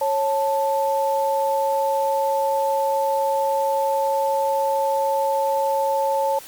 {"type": "tone pair together", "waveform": "sine", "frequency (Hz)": [548.9, 880], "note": ["C#5", "A5"], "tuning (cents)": [-17, 0], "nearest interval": "minor sixth", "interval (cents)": 817, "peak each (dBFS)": -21, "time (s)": [0.01, 6.39], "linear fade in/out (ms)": 5, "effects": ["white hiss -41 dBFS RMS until 6.47 s", "Opus 48 kbps"]}